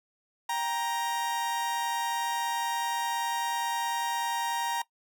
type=tone pair together; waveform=40% pulse; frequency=787 / 937.1 Hz; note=G5 / A#5; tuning=+7 / +9 cents; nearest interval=minor third; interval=302 cents; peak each=-35 / -28 dBFS; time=0.49-4.82 s; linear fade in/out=5 ms; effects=noise-tail reverb RT60 0.1 s tail -19 dB re dry